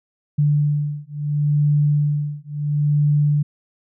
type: beating tone pair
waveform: sine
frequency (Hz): 146.83 / 147.56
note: D3 / D3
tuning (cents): 0 / +9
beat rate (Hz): 0.73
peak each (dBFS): -19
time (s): 0.38-3.43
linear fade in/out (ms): 10
effects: none